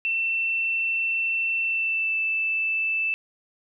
sine tone with pitch glide, 2687 to 2642 Hz, E7 to E7, +33 to +3 cents, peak -22 dBFS, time 0.05-3.14 s, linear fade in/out 0 ms, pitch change -30 cents, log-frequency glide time 1.63-2.17 s, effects none

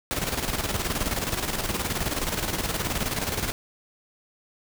pink noise with tremolo, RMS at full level -26 dBFS, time 0.11-3.52 s, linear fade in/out 0 ms, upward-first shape square, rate 19 Hz, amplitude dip 55%, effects none

